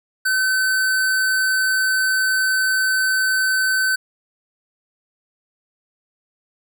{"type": "tone", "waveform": "square", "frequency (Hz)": 1527, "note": "G6", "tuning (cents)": -46, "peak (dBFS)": -17, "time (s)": [0.25, 3.96], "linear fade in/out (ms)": 10, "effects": []}